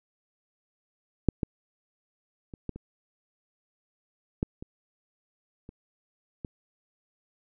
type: clicks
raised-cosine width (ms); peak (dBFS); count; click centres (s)
3; -7 / -14 / -28 / -19 / -27 / -13 / -26 / -30 / -22; 9; 1.287 / 1.432 / 2.538 / 2.693 / 2.76 / 4.429 / 4.625 / 5.691 / 6.448
effects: none